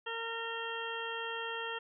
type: harmonic tone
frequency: 458.2 Hz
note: A#4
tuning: 30 cents flat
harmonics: 1 / 2 / 3 / 4 / 6 / 7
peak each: -42 / -43 / -43 / -43 / -44 / -44 dBFS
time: 0.06-1.79 s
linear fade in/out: 10 ms
effects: none